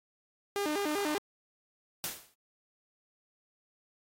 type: tone with vibrato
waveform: sawtooth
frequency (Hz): 349.2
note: F4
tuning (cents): 0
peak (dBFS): -26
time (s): 0.56-1.18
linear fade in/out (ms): 0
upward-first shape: square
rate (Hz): 5.1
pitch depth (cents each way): 250
type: noise with exponential decay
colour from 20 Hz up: white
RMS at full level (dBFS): -32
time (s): 2.04-2.34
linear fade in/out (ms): 0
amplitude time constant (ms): 65
effects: AAC 48 kbps